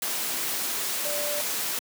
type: tone in noise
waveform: sine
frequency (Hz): 587.3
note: D5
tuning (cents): 0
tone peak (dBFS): -31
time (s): 1.05-1.41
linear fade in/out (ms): 2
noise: white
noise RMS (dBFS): -29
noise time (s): 0.02-1.79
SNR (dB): -5
effects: high-pass 200 Hz 12 dB/octave